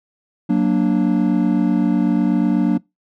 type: chord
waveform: triangle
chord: Gb augmented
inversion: none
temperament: equal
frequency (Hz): 185 / 233.1 / 293.7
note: Gb3 / Bb3 / D4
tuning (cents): 0 / 0 / 0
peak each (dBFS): -16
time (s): 0.49-2.78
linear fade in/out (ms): 10
effects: noise-tail reverb RT60 0.2 s tail -23 dB re dry